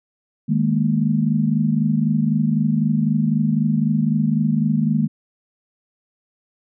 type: chord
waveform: sine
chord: D# suspended fourth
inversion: none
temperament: equal with one note detuned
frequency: 155.56 / 207.7 / 231.6 Hz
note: D#3 / G#3 / A#3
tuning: 0 / 0 / -11 cents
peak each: -20 dBFS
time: 0.48-5.08 s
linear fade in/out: 20 ms
effects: none